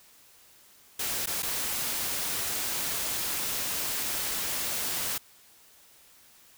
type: noise with dropouts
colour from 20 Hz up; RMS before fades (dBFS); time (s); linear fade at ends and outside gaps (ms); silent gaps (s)
white; -31; 0.99-5.18; 5; 1.26-1.271 / 1.424-1.429
effects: white hiss -57 dBFS RMS until 6.57 s

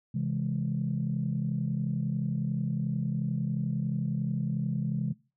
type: chord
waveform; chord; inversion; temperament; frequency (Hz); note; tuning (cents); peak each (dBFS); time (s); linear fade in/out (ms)
sine; C augmented; none; equal with one note detuned; 133.64 / 164.81 / 207.7; C3 / E3 / G#3; +37 / 0 / 0; -30 / -32 / -32; 0.14-5.13; 10
effects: noise-tail reverb RT60 0.3 s tail -19 dB re dry + tanh soft clip ceiling -19 dBFS

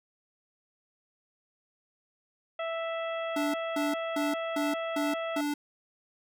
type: harmonic tone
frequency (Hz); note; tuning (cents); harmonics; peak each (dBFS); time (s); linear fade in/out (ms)
659.3; E5; 0; 1 / 2 / 3 / 4 / 5; -32 / -38 / -42 / -44 / -46; 2.59-5.41; 5
type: tone bursts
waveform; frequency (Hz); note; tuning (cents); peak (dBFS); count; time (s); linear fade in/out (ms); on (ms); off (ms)
square; 292.3; D4; -8; -29; 6; 3.36-5.54; 5; 180; 220
effects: none

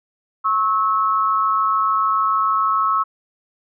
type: tone pair together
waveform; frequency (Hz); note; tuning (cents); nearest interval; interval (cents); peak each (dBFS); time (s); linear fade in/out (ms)
sine; 1093.2 / 1300; C#6 / E6; -24 / -24; minor third; 300; -18; 0.44-3.04; 20
effects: none

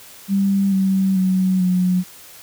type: tone with pitch steps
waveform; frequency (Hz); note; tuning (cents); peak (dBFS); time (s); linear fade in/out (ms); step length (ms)
sine; 196.8 / 191.75 / 186.83 / 182.04; G3 / G3 / F#3 / F#3; +7 / -38 / +17 / -28; -14; 0.28-2.04; 50; 440
effects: white hiss -42 dBFS RMS until 2.42 s

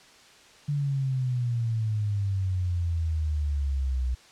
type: exponential sweep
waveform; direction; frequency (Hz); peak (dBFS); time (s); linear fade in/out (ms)
sine; down; 146.83 to 61.74; -24; 0.68-4.15; 10
effects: white hiss -53 dBFS RMS until 4.31 s + low-pass 6000 Hz 12 dB/octave

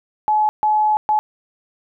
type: tone bursts at uneven times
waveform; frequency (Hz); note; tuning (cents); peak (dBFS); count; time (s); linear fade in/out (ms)
sine; 853; G#5; +46; -13; 3; 0.28-0.49 / 0.63-0.97 / 1.09-1.19; 0
effects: none

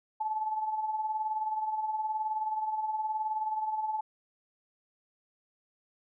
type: tone with tremolo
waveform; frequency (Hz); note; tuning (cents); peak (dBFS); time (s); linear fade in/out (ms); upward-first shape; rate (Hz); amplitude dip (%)
sine; 866; A5; -28; -27; 0.2-4.01; 10; sine; 19; 55
effects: none

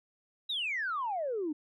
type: exponential sweep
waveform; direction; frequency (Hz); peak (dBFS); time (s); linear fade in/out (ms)
sine; down; 3951 to 287.1; -30; 0.49-1.53; 10
effects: tanh soft clip ceiling -26 dBFS

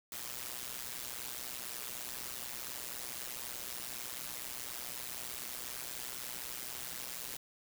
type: noise with amplitude modulation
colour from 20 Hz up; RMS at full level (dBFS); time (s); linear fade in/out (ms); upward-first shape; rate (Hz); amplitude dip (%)
white; -39; 0.12-7.37; 2; sine; 124; 85
effects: none

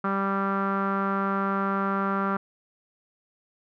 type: tone with low-pass filter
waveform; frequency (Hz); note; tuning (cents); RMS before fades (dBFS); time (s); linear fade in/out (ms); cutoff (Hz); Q
sawtooth; 196; G3; 0; -26; 0.04-2.37; 5; 1300; 7
effects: none

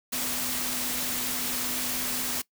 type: tone in noise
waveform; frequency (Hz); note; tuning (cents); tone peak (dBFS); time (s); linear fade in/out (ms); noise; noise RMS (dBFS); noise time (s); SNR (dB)
sine; 249.7; B3; +19; -40; 0.12-2.42; 10; white; -30; 0.12-2.42; -13
effects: noise-tail reverb RT60 0.1 s tail -20 dB re dry

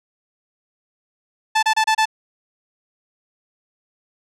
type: tone bursts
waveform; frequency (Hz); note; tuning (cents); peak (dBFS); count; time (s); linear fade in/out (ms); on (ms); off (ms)
sawtooth; 876; A5; -8; -10; 5; 1.55-2.056; 10; 78; 29
effects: low-pass 7000 Hz 12 dB/octave

